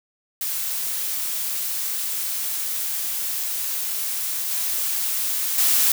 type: noise with level steps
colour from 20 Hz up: blue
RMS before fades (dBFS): -26 / -24 / -18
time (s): 0.41-5.92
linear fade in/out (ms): 2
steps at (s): 4.51 / 5.58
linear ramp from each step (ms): 2
effects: none